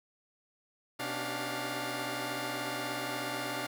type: tone cluster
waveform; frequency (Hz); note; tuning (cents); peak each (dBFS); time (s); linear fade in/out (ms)
10% pulse; 126.5 / 280.1 / 296.7 / 388.3 / 707; B2 / C#4 / D4 / G4 / F5; +42 / +18 / +18 / -16 / +21; -34 / -34 / -30 / -36 / -31; 0.99-3.67; 10
effects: none